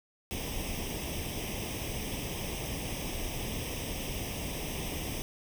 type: noise with comb filter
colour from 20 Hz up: pink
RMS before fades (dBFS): -36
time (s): 0.31-5.22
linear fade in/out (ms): 0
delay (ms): 0.35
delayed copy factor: +0.8
effects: none